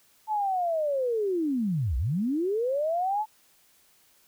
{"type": "linear two-way sweep", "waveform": "sine", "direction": "down then up", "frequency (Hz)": [880, 55, 880], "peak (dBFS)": -24, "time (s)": [0.27, 3.26], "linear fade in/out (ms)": 50, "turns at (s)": 1.97, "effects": ["white hiss -62 dBFS RMS until 4.27 s"]}